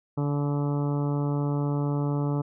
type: harmonic tone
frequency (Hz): 144.2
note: D3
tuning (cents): -31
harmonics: 1 / 2 / 3 / 4 / 5 / 6 / 7 / 8 / 9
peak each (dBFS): -25 / -30 / -35 / -39 / -44 / -40 / -45 / -44 / -47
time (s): 0.17-2.42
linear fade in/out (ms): 10
effects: none